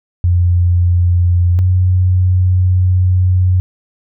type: tone pair in turn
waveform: sine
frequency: 88.1 / 91.57 Hz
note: F2 / F#2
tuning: +16 / -17 cents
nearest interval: minor second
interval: 67 cents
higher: second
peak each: -8 dBFS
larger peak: neither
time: 0.24-1.59 / 1.59-3.6 s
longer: second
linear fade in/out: 0 ms
effects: none